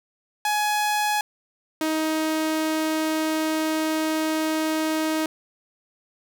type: tone pair in turn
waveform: sawtooth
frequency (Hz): 840 / 314.6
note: G#5 / D#4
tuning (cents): +19 / +19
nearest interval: octave + perfect fourth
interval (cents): 1700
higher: first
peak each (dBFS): -17 / -18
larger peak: first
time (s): 0.45-1.21 / 1.81-5.26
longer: second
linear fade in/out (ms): 2
effects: none